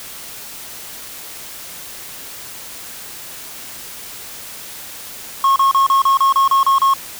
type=tone bursts; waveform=triangle; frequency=1087 Hz; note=C#6; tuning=34 cents flat; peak=-8 dBFS; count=10; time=5.44-6.937 s; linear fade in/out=2 ms; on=120 ms; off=33 ms; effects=white hiss -33 dBFS RMS until 7.19 s